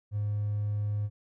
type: tone with hard clipping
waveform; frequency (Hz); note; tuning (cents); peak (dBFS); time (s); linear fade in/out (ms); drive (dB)
triangle; 103.83; G#2; 0; -28; 0.11-1.1; 50; 4
effects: none